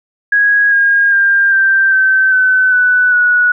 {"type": "tone with pitch steps", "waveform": "sine", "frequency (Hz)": [1654, 1625.6, 1597.7, 1570.2, 1543.2, 1516.7, 1490.7, 1465.1], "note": ["G#6", "G#6", "G6", "G6", "G6", "F#6", "F#6", "F#6"], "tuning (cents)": [-8, -38, 33, 2, -28, 42, 12, -17], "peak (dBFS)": -7, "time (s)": [0.32, 3.52], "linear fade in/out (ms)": 5, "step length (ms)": 400, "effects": []}